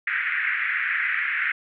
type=band-pass noise; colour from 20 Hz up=white; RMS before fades=-25 dBFS; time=0.07-1.52 s; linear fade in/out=5 ms; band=1500 to 2200 Hz; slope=48 dB/octave; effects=none